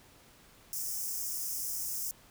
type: high-pass noise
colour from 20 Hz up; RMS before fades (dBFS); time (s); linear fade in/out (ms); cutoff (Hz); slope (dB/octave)
white; -36; 0.73-2.11; 0; 5100; 96
effects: pink hiss -59 dBFS RMS until 2.3 s